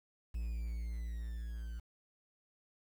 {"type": "tone with level ramp", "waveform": "triangle", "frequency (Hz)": 57.2, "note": "A#1", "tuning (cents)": -32, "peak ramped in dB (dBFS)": [-33, -38], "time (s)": [0.34, 1.8], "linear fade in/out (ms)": 10, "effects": ["10-bit"]}